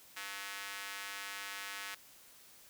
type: tone with high-pass filter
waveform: square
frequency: 100 Hz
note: G2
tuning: 35 cents sharp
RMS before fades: -44 dBFS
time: 0.16-1.95 s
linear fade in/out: 10 ms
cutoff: 1700 Hz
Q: 1.3
effects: white hiss -59 dBFS RMS until 2.69 s